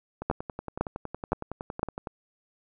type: two click trains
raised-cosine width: 1 ms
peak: -10 / -20 dBFS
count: 4 / 21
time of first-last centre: 0.3-1.831 / 0.22-2.072 s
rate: 1.96 / 10.8 Hz
effects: none